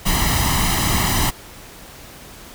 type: noise with comb filter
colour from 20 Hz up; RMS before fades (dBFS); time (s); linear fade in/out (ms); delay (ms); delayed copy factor
pink; -18; 0.05-1.31; 20; 1; +0.7
effects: pink hiss -40 dBFS RMS until 2.54 s